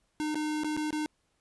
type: tone with dropouts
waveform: square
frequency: 304.9 Hz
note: D#4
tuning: 35 cents flat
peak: -30 dBFS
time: 0.2-1.06 s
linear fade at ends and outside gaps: 0 ms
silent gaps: 0.345-0.355 / 0.635-0.645 / 0.766-0.774 / 0.906-0.928 s
effects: pink hiss -74 dBFS RMS until 1.4 s + resampled to 24000 Hz